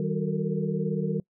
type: tone cluster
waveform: sine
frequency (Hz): 157.3 / 193.4 / 366.8 / 445.4 / 462.6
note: D#3 / G3 / F#4 / A4 / A#4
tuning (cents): +19 / -23 / -15 / +21 / -13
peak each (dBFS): -29 / -29 / -36 / -34 / -33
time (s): 0-1.2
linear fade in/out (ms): 2
effects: noise-tail reverb RT60 0.1 s tail -24 dB re dry